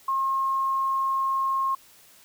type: tone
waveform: sine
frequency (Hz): 1074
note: C6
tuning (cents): +45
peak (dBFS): -22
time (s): 0.08-1.75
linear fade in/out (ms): 5
effects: white hiss -54 dBFS RMS until 2.24 s